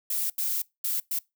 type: noise bursts at uneven times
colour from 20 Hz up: violet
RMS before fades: -28 dBFS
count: 4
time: 0.1-0.3 / 0.38-0.62 / 0.84-1 / 1.11-1.19 s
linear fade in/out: 5 ms
effects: noise-tail reverb RT60 0.2 s tail -23 dB re dry